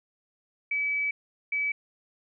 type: tone bursts at uneven times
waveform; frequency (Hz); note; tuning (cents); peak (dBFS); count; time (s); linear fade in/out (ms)
sine; 2291; D7; -44; -25; 2; 0.71-1.11 / 1.52-1.72; 5
effects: none